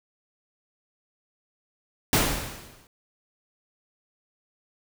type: noise with exponential decay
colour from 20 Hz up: pink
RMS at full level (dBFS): -18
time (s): 2.13-2.87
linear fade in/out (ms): 1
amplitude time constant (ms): 160
effects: none